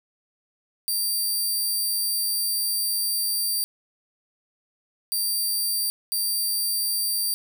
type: tone bursts at uneven times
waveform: 10% pulse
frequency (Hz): 4699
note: D8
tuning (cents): 0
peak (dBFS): -16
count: 3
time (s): 0.88-3.64 / 5.12-5.9 / 6.12-7.34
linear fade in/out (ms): 0
effects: none